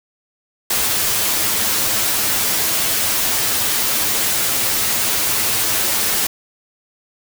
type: noise with comb filter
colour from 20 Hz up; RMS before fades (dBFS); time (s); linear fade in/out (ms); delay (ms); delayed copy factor
white; -18; 0.7-6.27; 5; 9.2; +0.6
effects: none